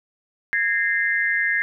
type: tone cluster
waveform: sine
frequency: 1649 / 1829 / 2081 Hz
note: G#6 / A#6 / C7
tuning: -13 / -33 / -10 cents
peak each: -23 dBFS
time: 0.53-1.62 s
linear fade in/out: 0 ms
effects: none